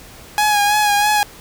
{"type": "tone with vibrato", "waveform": "sawtooth", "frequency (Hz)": 830.6, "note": "G#5", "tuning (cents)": 0, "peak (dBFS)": -9, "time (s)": [0.38, 1.23], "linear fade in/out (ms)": 0, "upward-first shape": "sine", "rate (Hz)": 3.1, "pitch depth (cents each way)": 33, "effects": ["pink hiss -40 dBFS RMS until 1.4 s"]}